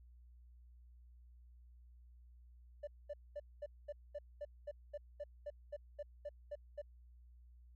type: tone bursts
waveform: triangle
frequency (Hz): 586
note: D5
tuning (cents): -4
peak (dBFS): -38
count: 16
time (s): 2.83-6.818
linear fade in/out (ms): 10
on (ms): 43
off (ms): 220
effects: tanh soft clip ceiling -38 dBFS + added 60 Hz sine -58 dBFS peak until 7.75 s